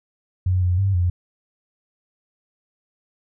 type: tone with pitch steps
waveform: sine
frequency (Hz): 91.8 / 89.5 / 97.7 / 88.5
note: F#2 / F2 / G2 / F2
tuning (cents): -13 / +43 / -5 / +23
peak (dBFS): -16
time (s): 0.46-1.1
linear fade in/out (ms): 5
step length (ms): 160
effects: none